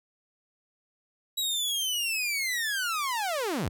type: linear sweep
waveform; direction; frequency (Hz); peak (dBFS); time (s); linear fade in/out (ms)
sawtooth; down; 3893 to 55.6; -24; 1.37-3.69; 10
effects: none